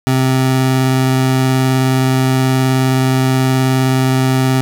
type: tone with vibrato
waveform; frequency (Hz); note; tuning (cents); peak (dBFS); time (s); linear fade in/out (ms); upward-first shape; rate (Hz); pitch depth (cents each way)
25% pulse; 130.81; C3; 0; -7; 0.07-4.61; 0; sine; 19; 9
effects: none